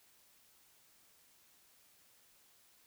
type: silence
effects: white hiss -67 dBFS RMS until 2.86 s